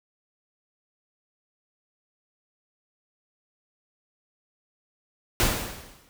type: noise with exponential decay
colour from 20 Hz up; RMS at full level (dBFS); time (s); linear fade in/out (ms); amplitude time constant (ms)
pink; -20; 5.4-6.09; 0; 150
effects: none